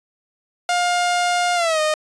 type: tone with pitch glide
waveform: sawtooth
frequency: 708 to 616.3 Hz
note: F5 to D#5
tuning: +23 to -17 cents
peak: -13 dBFS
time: 0.69-1.94 s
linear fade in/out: 2 ms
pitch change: -240 cents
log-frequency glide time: 1.55-1.8 s
effects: resampled to 22050 Hz